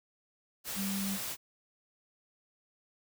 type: tone in noise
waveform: sine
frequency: 196 Hz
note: G3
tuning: in tune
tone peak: -33 dBFS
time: 0.75-1.19 s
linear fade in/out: 50 ms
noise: white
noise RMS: -38 dBFS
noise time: 0.64-1.37 s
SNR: +2 dB
effects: none